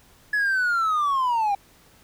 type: linear sweep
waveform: triangle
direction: down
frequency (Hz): 1708 to 784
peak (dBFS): -17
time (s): 0.33-1.55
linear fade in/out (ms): 5
effects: tanh soft clip ceiling -14 dBFS + pink hiss -55 dBFS RMS until 2.03 s